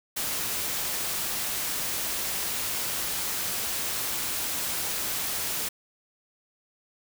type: noise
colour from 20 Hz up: white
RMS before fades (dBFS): -30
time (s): 0.16-5.69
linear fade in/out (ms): 10
effects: none